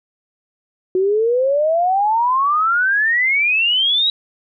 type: exponential sweep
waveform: sine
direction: up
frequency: 364.5 to 3889 Hz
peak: -13 dBFS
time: 0.95-4.1 s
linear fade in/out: 2 ms
effects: none